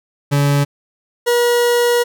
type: tone pair in turn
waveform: 40% pulse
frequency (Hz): 142.7 / 480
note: D3 / B4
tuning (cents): -49 / -49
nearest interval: octave + major sixth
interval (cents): 2100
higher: second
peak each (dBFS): -11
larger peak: neither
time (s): 0.31-0.65 / 1.26-2.04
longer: second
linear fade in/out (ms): 20
effects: none